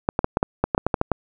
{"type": "clicks", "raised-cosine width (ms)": 1, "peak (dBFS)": -4, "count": 12, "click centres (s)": [0.089, 0.191, 0.244, 0.371, 0.429, 0.64, 0.748, 0.779, 0.866, 0.942, 1.014, 1.117], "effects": []}